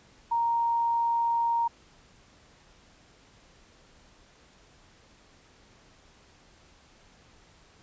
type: tone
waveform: sine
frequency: 932.3 Hz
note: A#5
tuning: in tune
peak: -23 dBFS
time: 0.31-1.68 s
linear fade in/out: 10 ms
effects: pink hiss -58 dBFS RMS until 7.82 s + resampled to 16000 Hz